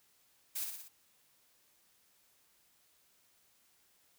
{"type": "noise with echo", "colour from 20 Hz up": "blue", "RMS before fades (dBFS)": -38, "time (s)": [0.55, 0.65], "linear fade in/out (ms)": 10, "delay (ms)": 59, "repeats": 4, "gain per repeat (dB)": -4, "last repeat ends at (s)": 0.886, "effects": ["white hiss -70 dBFS RMS until 4.18 s"]}